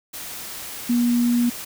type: tone in noise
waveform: sine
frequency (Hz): 240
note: B3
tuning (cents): -49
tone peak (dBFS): -16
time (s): 0.89-1.5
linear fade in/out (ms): 10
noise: white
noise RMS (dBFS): -34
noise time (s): 0.13-1.65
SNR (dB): +15
effects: none